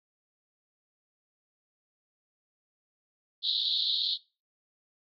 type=band-pass noise; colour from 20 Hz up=white; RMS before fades=-29 dBFS; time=3.42-4.18 s; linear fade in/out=50 ms; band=3400 to 4300 Hz; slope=96 dB/octave; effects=noise-tail reverb RT60 0.3 s tail -21 dB re dry + AAC 48 kbps